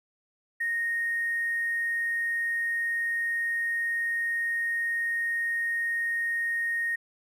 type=tone with hard clipping; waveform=triangle; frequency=1859 Hz; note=A#6; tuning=5 cents flat; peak=-26 dBFS; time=0.6-6.96 s; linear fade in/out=10 ms; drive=3 dB; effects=none